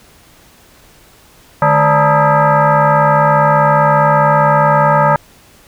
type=tone with frequency modulation; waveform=sine; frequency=150.6 Hz; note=D3; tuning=44 cents sharp; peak=-7 dBFS; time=1.62-5.16 s; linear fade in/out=2 ms; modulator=366 Hz; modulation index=3.5; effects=pink hiss -45 dBFS RMS until 5.67 s